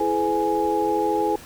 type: tone cluster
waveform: sine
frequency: 331.6 / 424.6 / 506 / 834 Hz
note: E4 / G#4 / B4 / G#5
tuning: +10 / +38 / +42 / +7 cents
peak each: -25 / -24 / -28 / -23 dBFS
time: 0-1.36 s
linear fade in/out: 5 ms
effects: pink hiss -43 dBFS RMS until 1.45 s